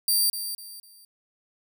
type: tone with echo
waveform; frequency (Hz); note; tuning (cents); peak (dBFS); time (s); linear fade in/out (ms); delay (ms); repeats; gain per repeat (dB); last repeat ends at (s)
10% pulse; 4699; D8; 0; -13; 0.08-0.3; 2; 250; 3; -10; 1.05
effects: none